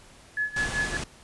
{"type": "tone with tremolo", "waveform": "sine", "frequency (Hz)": 1705, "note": "G#6", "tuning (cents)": 45, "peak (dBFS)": -23, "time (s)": [0.37, 0.97], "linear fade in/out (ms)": 2, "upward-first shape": "sine", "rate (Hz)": 5.2, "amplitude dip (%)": 90}
{"type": "low-pass noise", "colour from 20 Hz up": "pink", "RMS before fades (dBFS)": -33, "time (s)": [0.56, 1.04], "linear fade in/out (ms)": 5, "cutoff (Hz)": 9800, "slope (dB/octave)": 48}
{"effects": ["pink hiss -52 dBFS RMS until 1.23 s", "resampled to 24000 Hz"]}